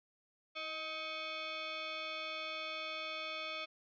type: tone with frequency modulation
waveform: sine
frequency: 626 Hz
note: D#5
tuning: 10 cents sharp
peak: -39 dBFS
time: 0.55-3.66 s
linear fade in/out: 20 ms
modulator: 948 Hz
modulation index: 3.6
effects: none